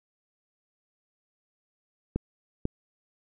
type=clicks; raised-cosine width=3 ms; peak=-14 dBFS; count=2; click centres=2.16 / 2.654 s; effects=none